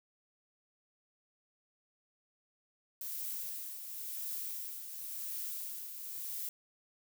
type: noise with tremolo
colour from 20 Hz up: violet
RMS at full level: -39 dBFS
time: 3.01-6.49 s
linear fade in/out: 2 ms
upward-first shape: triangle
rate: 0.94 Hz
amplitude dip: 55%
effects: none